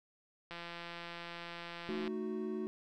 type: click train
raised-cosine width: 0.3 ms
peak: -29 dBFS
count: 269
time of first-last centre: 0.51-2.077 s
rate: 171 Hz
type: chord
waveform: triangle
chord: D# diminished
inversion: second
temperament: equal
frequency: 220 / 311.1 / 370 Hz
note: A3 / D#4 / F#4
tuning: 0 / 0 / 0 cents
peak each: -38 / -42 / -37 dBFS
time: 1.89-2.67 s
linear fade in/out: 0 ms
effects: none